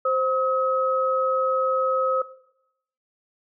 sine tone pair together, 523.3 / 1276.7 Hz, C5 / D#6, 0 / +44 cents, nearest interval octave + minor third, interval 1544 cents, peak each -22 dBFS, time 0.05-2.22 s, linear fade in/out 5 ms, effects noise-tail reverb RT60 0.8 s tail -18 dB re dry

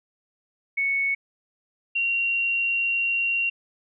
sine tone pair in turn, 2214 / 2754 Hz, C#7 / F7, -3 / -25 cents, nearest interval major third, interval 378 cents, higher second, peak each -21 dBFS, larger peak neither, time 0.77-1.15 / 1.95-3.5 s, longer second, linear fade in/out 10 ms, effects none

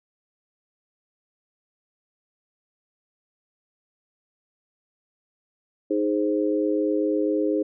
sine chord, Ab major, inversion second, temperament equal, 311.1 / 415.3 / 523.3 Hz, Eb4 / Ab4 / C5, 0 / 0 / 0 cents, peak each -23 / -25 / -27 dBFS, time 5.9-7.63 s, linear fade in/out 10 ms, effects none

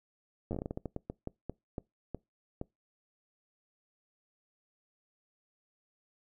slowing click train, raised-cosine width 2 ms, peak -23 dBFS, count 18, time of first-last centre 0.51-2.614 s, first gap 9 ms, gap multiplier 1.28, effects noise-tail reverb RT60 0.2 s tail -24 dB re dry

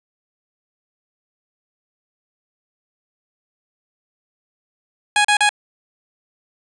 15% pulse tone bursts, 830.6 Hz, G#5, in tune, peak -6 dBFS, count 3, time 5.16-5.492 s, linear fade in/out 2 ms, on 86 ms, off 37 ms, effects resampled to 24000 Hz + 8-bit

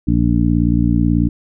harmonic tone, 58.27 Hz, A#1, in tune, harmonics 1 / 2 / 3 / 4 / 5, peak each -18 / -18 / -18 / -18 / -18 dBFS, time 0.07-1.29 s, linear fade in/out 10 ms, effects none

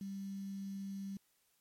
sine tone with quantisation, 196 Hz, G3, in tune, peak -40 dBFS, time 0.01-1.17 s, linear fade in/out 2 ms, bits 10, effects white hiss -75 dBFS RMS until 1.6 s + MP3 64 kbps

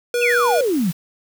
square tone, 482.5 Hz, B4, 40 cents flat, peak -18 dBFS, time 0.14-0.61 s, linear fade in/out 2 ms
sine exponential sweep, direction down, 2797 to 155.56 Hz, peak -16 dBFS, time 0.21-0.92 s, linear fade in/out 20 ms
white noise, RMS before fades -36 dBFS, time 0.29-0.93 s, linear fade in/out 10 ms
effects none

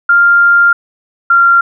sine tone pair in turn, 1396.9 / 1382.5 Hz, F6 / F6, 0 / -18 cents, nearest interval unison, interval 18 cents, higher first, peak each -4 dBFS, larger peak neither, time 0.09-0.73 / 1.3-1.61 s, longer first, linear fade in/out 5 ms, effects none

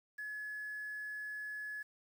sine tone with quantisation, 1700 Hz, G#6, 40 cents sharp, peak -40 dBFS, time 0.18-1.83 s, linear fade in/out 10 ms, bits 10, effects none

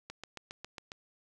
click train, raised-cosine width 0.2 ms, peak -25 dBFS, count 7, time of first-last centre 0.1-0.919 s, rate 7.33 Hz, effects none

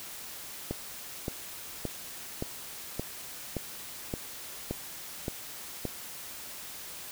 click train, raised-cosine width 2 ms, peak -18 dBFS, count 10, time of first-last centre 0.71-5.853 s, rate 1.75 Hz, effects white hiss -43 dBFS RMS until 7.11 s

